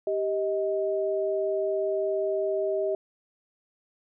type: tone pair together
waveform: sine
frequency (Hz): 392 / 629.2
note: G4 / D#5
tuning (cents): 0 / +19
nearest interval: minor sixth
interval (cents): 819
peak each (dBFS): -27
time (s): 0.07-2.95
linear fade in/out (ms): 2
effects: none